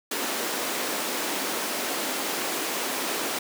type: high-pass noise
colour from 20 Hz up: pink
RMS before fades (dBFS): -29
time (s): 0.11-3.39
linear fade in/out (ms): 5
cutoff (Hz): 260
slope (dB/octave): 24
effects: none